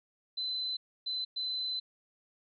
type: tone bursts at uneven times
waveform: sine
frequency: 4036 Hz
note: B7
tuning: 37 cents sharp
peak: -32 dBFS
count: 3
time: 0.37-0.77 / 1.06-1.25 / 1.36-1.8 s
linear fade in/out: 10 ms
effects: none